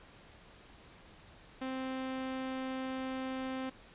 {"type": "tone", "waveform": "sawtooth", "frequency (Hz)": 261.6, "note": "C4", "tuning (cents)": 0, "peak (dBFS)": -32, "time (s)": [1.61, 3.7], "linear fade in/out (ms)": 10, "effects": ["pink hiss -57 dBFS RMS until 3.94 s", "resampled to 8000 Hz"]}